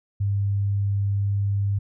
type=tone; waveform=sine; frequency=100.1 Hz; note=G2; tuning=37 cents sharp; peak=-20 dBFS; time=0.2-1.79 s; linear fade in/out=10 ms; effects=none